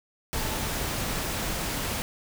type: tone in noise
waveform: sine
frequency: 880 Hz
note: A5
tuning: in tune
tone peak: -41 dBFS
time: 0.35-0.66 s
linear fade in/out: 0 ms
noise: pink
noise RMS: -30 dBFS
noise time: 0.33-2.02 s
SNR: -14 dB
effects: none